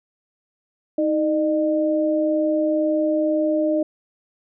sine tone pair together, 314.6 / 607.4 Hz, D#4 / D#5, +19 / -42 cents, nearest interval major seventh, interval 1139 cents, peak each -20 dBFS, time 0.98-3.83 s, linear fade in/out 5 ms, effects none

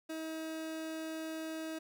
30% pulse tone, 319 Hz, D#4, 43 cents sharp, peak -36 dBFS, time 0.09-1.79 s, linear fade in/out 10 ms, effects none

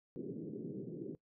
white band-pass noise, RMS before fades -44 dBFS, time 0.16-1.15 s, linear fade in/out 0 ms, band 130 to 420 Hz, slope 48 dB/octave, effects noise-tail reverb RT60 0.1 s tail -20 dB re dry

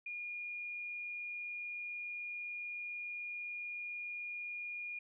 sine tone, 2429 Hz, D#7, 42 cents flat, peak -40 dBFS, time 0.06-4.99 s, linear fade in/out 5 ms, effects none

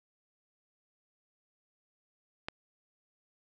click, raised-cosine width 0.3 ms, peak -19 dBFS, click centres 2.485 s, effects resampled to 16000 Hz + 8-bit

